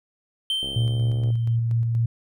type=tone with exponential decay; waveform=triangle; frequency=3117 Hz; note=G7; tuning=11 cents flat; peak=-19 dBFS; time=0.5-1.56 s; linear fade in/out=1 ms; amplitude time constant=230 ms
type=click train; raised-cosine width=2 ms; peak=-24 dBFS; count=47; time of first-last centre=0.63-1.303 s; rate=68.3 Hz
type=tone with tremolo; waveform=sine; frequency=115.8 Hz; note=A#2; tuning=11 cents flat; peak=-18 dBFS; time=0.76-2.06 s; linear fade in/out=5 ms; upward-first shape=square; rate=4.2 Hz; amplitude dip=25%
effects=none